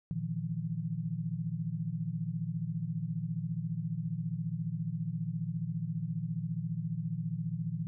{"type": "chord", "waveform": "sine", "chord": "Bb suspended fourth", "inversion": "none", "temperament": "equal with one note detuned", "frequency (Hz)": [116.54, 155.56, 170.23], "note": ["Bb2", "Eb3", "F3"], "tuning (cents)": [0, 0, -44], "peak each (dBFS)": [-39, -36, -36], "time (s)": [0.11, 7.87], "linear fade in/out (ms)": 0, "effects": []}